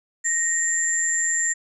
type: tone pair together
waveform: sine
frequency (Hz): 1864.7 / 7284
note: A#6 / A#8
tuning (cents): 0 / -41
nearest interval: 2 octaves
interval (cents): 2359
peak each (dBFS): -25 / -21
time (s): 0.24-1.54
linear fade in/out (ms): 20
effects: none